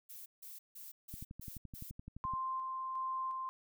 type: noise bursts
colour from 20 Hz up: violet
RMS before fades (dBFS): -50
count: 6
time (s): 0.09-1.91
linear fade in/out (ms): 10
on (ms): 170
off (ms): 160
type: click train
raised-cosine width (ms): 5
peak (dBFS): -34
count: 15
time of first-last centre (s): 1.14-2.337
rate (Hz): 11.7
type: tone with tremolo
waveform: sine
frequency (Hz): 1047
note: C6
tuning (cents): +1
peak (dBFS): -35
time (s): 2.24-3.49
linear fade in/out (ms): 0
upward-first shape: square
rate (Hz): 1.4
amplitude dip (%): 25
effects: none